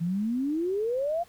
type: exponential sweep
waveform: sine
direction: up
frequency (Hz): 162.1 to 713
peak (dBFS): -25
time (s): 0-1.24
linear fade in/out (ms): 20
effects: pink hiss -57 dBFS RMS until 1.28 s